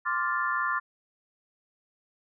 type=chord; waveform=sine; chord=D minor seventh; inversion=third; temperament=equal with one note detuned; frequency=1046.5 / 1171.3 / 1396.9 / 1760 Hz; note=C6 / D6 / F6 / A6; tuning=0 / -5 / 0 / 0 cents; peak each=-31 dBFS; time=0.05-0.8 s; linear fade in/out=20 ms; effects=none